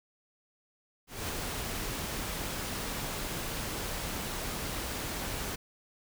pink noise with ADSR envelope, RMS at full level -34 dBFS, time 1.07-5.56 s, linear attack 220 ms, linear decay 6 ms, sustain -2 dB, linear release 13 ms, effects none

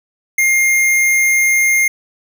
square tone, 2121 Hz, C7, 23 cents sharp, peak -11 dBFS, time 0.38-1.88 s, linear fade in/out 5 ms, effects none

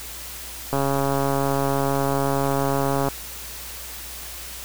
click train, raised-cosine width 1 ms, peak -9 dBFS, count 326, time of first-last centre 0.73-3.085 s, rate 138 Hz, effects added 60 Hz sine -42 dBFS peak until 4.64 s + white hiss -36 dBFS RMS until 4.64 s

